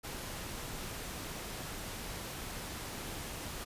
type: noise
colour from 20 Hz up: pink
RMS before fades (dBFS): -42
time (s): 0.03-3.65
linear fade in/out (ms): 20
effects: resampled to 32000 Hz